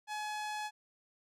sawtooth tone with low-pass filter, 847 Hz, G#5, 34 cents sharp, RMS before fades -39 dBFS, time 0.07-0.71 s, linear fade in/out 50 ms, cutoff 10000 Hz, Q 0.57, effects none

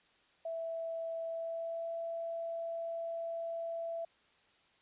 sine tone with pitch glide, 659.3 to 667.3 Hz, E5 to E5, 0 to +21 cents, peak -36 dBFS, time 0.45-4.05 s, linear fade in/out 5 ms, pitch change +21 cents, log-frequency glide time 1.26-1.94 s, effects white hiss -68 dBFS RMS until 4.81 s + resampled to 8000 Hz

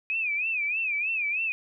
sine tone with vibrato, 2489 Hz, D#7, in tune, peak -25 dBFS, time 0.1-1.52 s, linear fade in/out 0 ms, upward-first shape sine, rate 3.2 Hz, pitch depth 140 cents each way, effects none

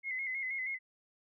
sine tone with vibrato, 2093 Hz, C7, in tune, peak -34 dBFS, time 0.03-0.79 s, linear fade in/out 50 ms, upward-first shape square, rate 6.3 Hz, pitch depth 52 cents each way, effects none

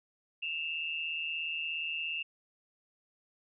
sine tone pair together, 2637 / 2794 Hz, E7 / F7, 0 / 0 cents, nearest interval minor second, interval 100 cents, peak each -36 / -36 dBFS, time 0.42-2.23 s, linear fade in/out 10 ms, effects none

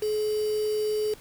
sine tone with quantisation, 426 Hz, G#4, 44 cents sharp, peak -24 dBFS, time 0.02-1.14 s, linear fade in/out 5 ms, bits 6, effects pink hiss -51 dBFS RMS until 1.2 s

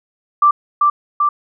sine tone with echo, 1174.7 Hz, D6, in tune, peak -7 dBFS, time 0.42-0.51 s, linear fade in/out 5 ms, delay 390 ms, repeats 2, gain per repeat -2 dB, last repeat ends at 1.29 s, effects none

